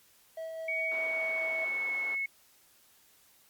triangle tone with tremolo, 648 Hz, E5, 30 cents flat, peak -34 dBFS, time 0.37-1.65 s, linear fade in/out 5 ms, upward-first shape sine, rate 4.9 Hz, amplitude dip 25%
sine tone with pitch glide, 2246 to 2193 Hz, C#7 to C#7, +22 to -19 cents, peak -30 dBFS, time 0.68-2.26 s, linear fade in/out 5 ms, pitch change -41 cents, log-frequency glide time 0.88-1.98 s
white band-pass noise, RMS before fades -48 dBFS, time 0.91-2.15 s, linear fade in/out 5 ms, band 410 to 1200 Hz, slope 12 dB/octave
effects white hiss -63 dBFS RMS until 3.49 s + Opus 48 kbps

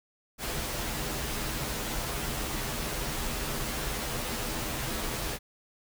pink noise with comb filter, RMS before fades -33 dBFS, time 0.38-5.39 s, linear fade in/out 50 ms, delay 11 ms, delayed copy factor -0.6, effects none

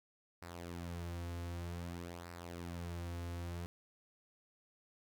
sawtooth tone with flanger, 86.3 Hz, F2, 20 cents flat, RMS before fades -44 dBFS, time 0.42-3.66 s, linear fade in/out 0 ms, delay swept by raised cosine 0.3 to 5.2 ms, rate 0.53 Hz, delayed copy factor -0.6, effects none

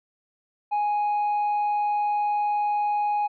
sine tone with tanh clipping, 830.6 Hz, G#5, in tune, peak -22 dBFS, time 0.71-3.28 s, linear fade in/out 20 ms, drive 2 dB, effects none

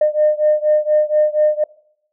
sine beating tone pair, 605 / 609.2 Hz, D#5 / D#5, -49 / -37 cents, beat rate 4.2 Hz, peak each -14 / -15 dBFS, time 0.01-1.64 s, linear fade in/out 5 ms, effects noise-tail reverb RT60 0.7 s tail -23 dB re dry + tanh soft clip ceiling -5 dBFS

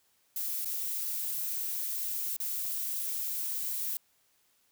violet noise with dropouts, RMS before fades -34 dBFS, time 0.36-3.97 s, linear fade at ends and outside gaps 2 ms, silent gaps 0.647-0.655 / 2.366-2.401 s, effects white hiss -70 dBFS RMS until 4.71 s

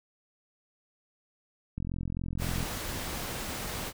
click train, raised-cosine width 5 ms, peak -22 dBFS, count 38, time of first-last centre 1.78-2.629 s, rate 43.6 Hz
pink noise, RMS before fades -36 dBFS, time 2.38-3.93 s, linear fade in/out 50 ms
effects none

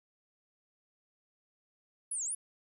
sine linear two-way sweep, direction down then up, 10620 to 6300 to 10620 Hz, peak -33 dBFS, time 2.11-2.35 s, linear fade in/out 5 ms, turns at 2.24 s, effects 12-bit

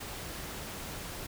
pink noise, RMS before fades -41 dBFS, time 0-1.27 s, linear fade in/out 10 ms, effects none

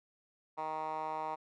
10% pulse tone with band-pass filter, 156.5 Hz, D#3, 10 cents sharp, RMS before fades -38 dBFS, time 0.57-1.36 s, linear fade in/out 20 ms, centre 940 Hz, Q 3.3, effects none

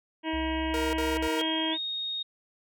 harmonic tone, 319.2 Hz, D#4, 44 cents sharp, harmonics 1 / 2 / 3 / 5 / 6 / 7 / 8 / 9 / 10, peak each -30 / -37 / -35 / -43 / -41 / -42 / -44 / -40 / -44 dBFS, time 0.23-1.78 s, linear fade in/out 50 ms
sine tone with vibrato, 65.4 Hz, C2, in tune, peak -34 dBFS, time 0.33-1.28 s, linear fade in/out 10 ms, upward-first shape triangle, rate 4.2 Hz, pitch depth 17 cents each way
sawtooth tone bursts, 467.3 Hz, A#4, 4 cents sharp, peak -26 dBFS, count 3, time 0.74-1.414 s, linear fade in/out 0 ms, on 190 ms, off 52 ms
sine tone with pitch glide, 3241 to 3723 Hz, G#7 to A#7, -43 to -3 cents, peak -30 dBFS, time 1.38-2.23 s, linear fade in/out 10 ms, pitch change +240 cents, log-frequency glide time 1.71-1.76 s
effects none

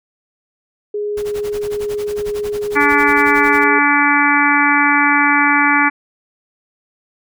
sine tone, 415.3 Hz, G#4, in tune, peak -18 dBFS, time 0.94-3.79 s, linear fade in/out 5 ms
pink noise with tremolo, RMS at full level -31 dBFS, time 1.17-3.64 s, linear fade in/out 2 ms, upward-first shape sine, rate 11 Hz, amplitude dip 95%
harmonic tone, 288.5 Hz, D4, 31 cents flat, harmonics 1 / 3 / 4 / 5 / 6 / 7 / 8, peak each -18 / -18 / -18 / -18 / -18 / -18 / -18 dBFS, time 2.75-5.9 s, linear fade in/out 20 ms
effects none

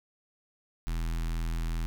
square tone with notch filter, 41.24 Hz, E1, 2 cents sharp, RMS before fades -31 dBFS, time 0.87-1.86 s, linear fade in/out 0 ms, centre 530 Hz, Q 0.79, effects none

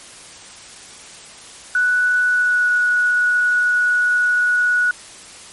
sine tone with pitch glide, 1480 to 1464.7 Hz, F#6 to F#6, 0 to -18 cents, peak -13 dBFS, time 1.75-4.91 s, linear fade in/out 2 ms, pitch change -18 cents, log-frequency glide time 2.24-2.73 s, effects white hiss -39 dBFS RMS until 5.52 s + MP3 48 kbps

